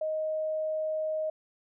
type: tone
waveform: sine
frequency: 625 Hz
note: D#5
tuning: 8 cents sharp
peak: -28 dBFS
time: 0.01-1.3 s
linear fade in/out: 5 ms
effects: none